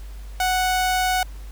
sawtooth tone, 740 Hz, F#5, in tune, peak -15 dBFS, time 0.4-1.23 s, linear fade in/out 2 ms, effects added 50 Hz sine -33 dBFS peak until 1.51 s + pink hiss -50 dBFS RMS until 1.51 s

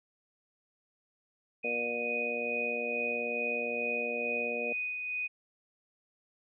sine tone with tremolo, 2489 Hz, D#7, in tune, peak -31 dBFS, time 1.63-5.28 s, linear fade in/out 20 ms, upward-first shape sine, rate 2.3 Hz, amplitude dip 35%
harmonic tone, 119.1 Hz, A#2, 38 cents sharp, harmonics 2 / 3 / 4 / 5 / 6, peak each -42 / -47 / -36 / -39 / -44 dBFS, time 1.64-4.73 s, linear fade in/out 5 ms
effects none

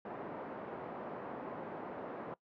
white band-pass noise, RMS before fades -44 dBFS, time 0.05-2.34 s, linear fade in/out 2 ms, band 210 to 730 Hz, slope 12 dB/octave, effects noise-tail reverb RT60 0.1 s tail -20 dB re dry + low-pass 2000 Hz 12 dB/octave

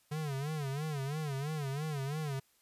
square tone with vibrato, 145.4 Hz, D3, 17 cents flat, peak -35 dBFS, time 0.11-2.4 s, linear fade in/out 10 ms, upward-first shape sine, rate 3 Hz, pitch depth 140 cents each way, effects white hiss -70 dBFS RMS until 2.61 s + resampled to 32000 Hz

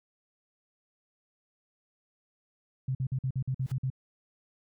sine tone bursts, 130.81 Hz, C3, in tune, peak -27 dBFS, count 9, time 2.88-3.902 s, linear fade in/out 5 ms, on 70 ms, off 49 ms
pink noise with exponential growth, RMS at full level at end -46 dBFS, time 3.59-3.72 s, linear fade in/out 5 ms, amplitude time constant 27 ms
effects none

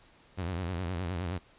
sawtooth tone with vibrato, 88.7 Hz, F2, 27 cents sharp, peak -28 dBFS, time 0.37-1.39 s, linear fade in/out 20 ms, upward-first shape sine, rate 9.6 Hz, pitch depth 130 cents each way, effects pink hiss -60 dBFS RMS until 1.58 s + resampled to 8000 Hz

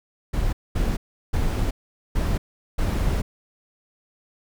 brown noise bursts at uneven times, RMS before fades -22 dBFS, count 5, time 0.33-0.53 / 0.75-0.97 / 1.33-1.71 / 2.15-2.38 / 2.78-3.22 s, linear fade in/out 10 ms, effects none

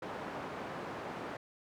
white band-pass noise, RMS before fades -42 dBFS, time 0.02-1.37 s, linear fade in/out 5 ms, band 130 to 1000 Hz, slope 12 dB/octave, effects none

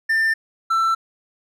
triangle tone pair in turn, 1791 / 1335.9 Hz, A6 / E6, +30 / +23 cents, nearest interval perfect fourth, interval 507 cents, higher first, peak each -14 dBFS, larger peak neither, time 0.09-0.34 / 0.7-0.95 s, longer neither, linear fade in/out 10 ms, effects none

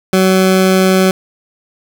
20% pulse tone, 188.1 Hz, F#3, 29 cents sharp, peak -3 dBFS, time 0.13-1.11 s, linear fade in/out 2 ms, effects none

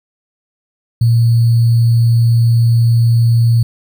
sine tone with sample-and-hold, 116.5 Hz, A#2, 1 cent flat, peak -7 dBFS, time 1.01-3.63 s, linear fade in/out 5 ms, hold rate 4410 Hz, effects none

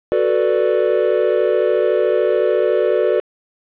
triangle chord, B minor seventh, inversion second, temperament equal, 370 / 440 / 493.9 / 587.3 Hz, F#4 / A4 / B4 / D5, 0 / 0 / 0 / 0 cents, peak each -17 dBFS, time 0.12-3.2 s, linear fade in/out 0 ms, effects resampled to 8000 Hz + 7-bit

